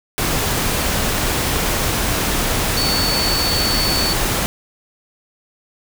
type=tone in noise; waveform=sine; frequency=4472 Hz; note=C#8; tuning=14 cents sharp; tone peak=-19 dBFS; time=2.77-4.13 s; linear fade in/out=0 ms; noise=pink; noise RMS=-19 dBFS; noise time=0.18-4.46 s; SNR=-3 dB; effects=none